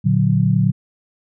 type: chord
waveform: sine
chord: Bb augmented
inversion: none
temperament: equal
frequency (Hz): 116.54 / 146.83 / 185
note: Bb2 / D3 / F#3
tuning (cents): 0 / 0 / 0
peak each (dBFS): -17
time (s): 0.04-0.72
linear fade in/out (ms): 20
effects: none